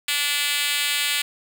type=tone with high-pass filter; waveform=5% pulse; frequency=290 Hz; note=D4; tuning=22 cents flat; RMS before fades=-23 dBFS; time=0.08-1.22 s; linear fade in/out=5 ms; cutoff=2700 Hz; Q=0.91; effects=none